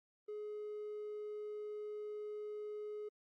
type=tone; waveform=triangle; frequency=421 Hz; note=G#4; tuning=24 cents sharp; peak=-39 dBFS; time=0.28-3.09 s; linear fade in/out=10 ms; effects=tanh soft clip ceiling -37 dBFS + AAC 64 kbps